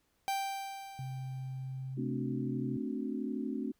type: tone with exponential decay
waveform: 45% pulse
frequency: 784 Hz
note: G5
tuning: in tune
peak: -30 dBFS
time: 0.28-1.94 s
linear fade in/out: 0 ms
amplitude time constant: 360 ms
type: tone with pitch glide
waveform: sine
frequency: 130.81 to 131.72 Hz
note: C3 to C3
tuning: 0 to +12 cents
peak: -37 dBFS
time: 0.99-2.77 s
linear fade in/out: 2 ms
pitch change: +12 cents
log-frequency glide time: 1.23-1.79 s
type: chord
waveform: sine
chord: D dominant seventh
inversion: second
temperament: equal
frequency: 220 / 261.6 / 293.7 / 370 Hz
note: A3 / C4 / D4 / F#4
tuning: 0 / 0 / 0 / 0 cents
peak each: -38 / -37 / -40 / -43 dBFS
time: 1.97-3.72 s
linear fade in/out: 10 ms
effects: pink hiss -75 dBFS RMS until 3.79 s